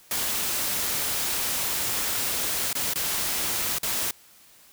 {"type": "noise with dropouts", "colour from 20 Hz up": "white", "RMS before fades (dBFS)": -27, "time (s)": [0.11, 4.11], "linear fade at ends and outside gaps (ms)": 2, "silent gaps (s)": [[2.73, 2.752], [2.936, 2.957], [3.785, 3.831]], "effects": ["white hiss -54 dBFS RMS until 4.72 s"]}